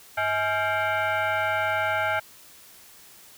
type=tone with frequency modulation; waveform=sine; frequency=100 Hz; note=G2; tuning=35 cents sharp; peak=-22 dBFS; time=0.17-2.2 s; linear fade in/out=10 ms; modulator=740 Hz; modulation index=2.6; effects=white hiss -50 dBFS RMS until 3.37 s